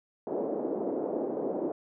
pink band-pass noise, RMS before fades -32 dBFS, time 0.27-1.72 s, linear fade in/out 2 ms, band 280 to 600 Hz, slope 24 dB/octave, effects none

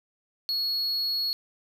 triangle tone, 4340 Hz, C#8, 37 cents flat, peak -24 dBFS, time 0.49-1.33 s, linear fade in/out 0 ms, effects 9-bit

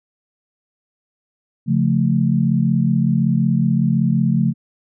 sine chord, Db augmented, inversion none, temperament equal, 138.59 / 174.61 / 220 Hz, Db3 / F3 / A3, 0 / 0 / 0 cents, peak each -18 dBFS, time 1.66-4.54 s, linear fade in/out 50 ms, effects none

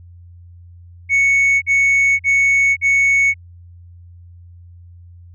sine tone bursts, 2217 Hz, C#7, in tune, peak -8 dBFS, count 4, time 1.09-3.342 s, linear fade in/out 50 ms, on 530 ms, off 44 ms, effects tanh soft clip ceiling -10 dBFS + added 87 Hz sine -38 dBFS peak until 5.34 s

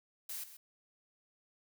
blue noise with echo, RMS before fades -42 dBFS, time 0.29-0.44 s, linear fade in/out 5 ms, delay 130 ms, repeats 1, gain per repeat -12 dB, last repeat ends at 0.57 s, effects none

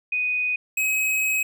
sine / square tone pair in turn, 2489 / 2546 Hz, D#7 / D#7, 0 / +39 cents, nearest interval unison, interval 39 cents, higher second, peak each -21 dBFS, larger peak neither, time 0.12-0.56 / 0.77-1.43 s, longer second, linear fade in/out 5 ms, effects none

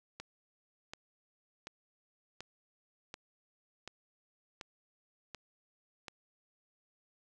click train, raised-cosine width 0.2 ms, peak -26 dBFS, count 9, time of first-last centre 0.2-6.082 s, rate 1.36 Hz, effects none

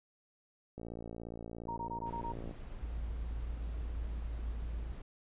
click train, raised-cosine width 2 ms, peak -31 dBFS, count 100, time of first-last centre 0.78-2.511 s, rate 57.2 Hz
sine tone bursts, 932.3 Hz, A#5, in tune, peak -37 dBFS, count 6, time 1.68-2.325 s, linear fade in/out 10 ms, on 90 ms, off 21 ms
brown noise, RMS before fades -46 dBFS, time 2.06-5.02 s, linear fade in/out 5 ms
sine tone, 56.5 Hz, A1, 47 cents sharp, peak -36 dBFS, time 2.82-4.92 s, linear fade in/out 5 ms
effects resampled to 8000 Hz

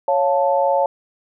sine chord, Db augmented, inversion none, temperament equal, 554.4 / 698.5 / 880 Hz, Db5 / F5 / A5, 0 / 0 / 0 cents, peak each -17 / -21 / -19 dBFS, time 0.08-0.86 s, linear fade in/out 2 ms, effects none

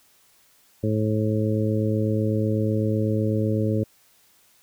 harmonic tone, 108 Hz, A2, 32 cents flat, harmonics 1 / 2 / 3 / 4 / 5, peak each -23 / -26 / -28 / -29 / -30 dBFS, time 0.83-3.84 s, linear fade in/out 10 ms, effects white hiss -59 dBFS RMS until 4.62 s

